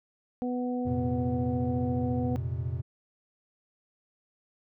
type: harmonic tone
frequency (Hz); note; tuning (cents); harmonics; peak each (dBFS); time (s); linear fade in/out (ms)
247.9; B3; +7; 1 / 2 / 3; -29 / -35 / -39; 0.42-2.36; 0
type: chord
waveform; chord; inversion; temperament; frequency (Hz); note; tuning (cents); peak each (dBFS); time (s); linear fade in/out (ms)
triangle; F suspended fourth; none; equal; 87.31 / 116.54 / 130.81; F2 / Bb2 / C3; 0 / 0 / 0; -32; 0.85-2.82; 20
effects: none